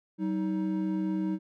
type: tone pair together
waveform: triangle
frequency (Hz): 190 / 314.7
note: F#3 / D#4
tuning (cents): +46 / +20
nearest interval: major sixth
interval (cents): 874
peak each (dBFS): -28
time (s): 0.18-1.39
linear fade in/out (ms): 50
effects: none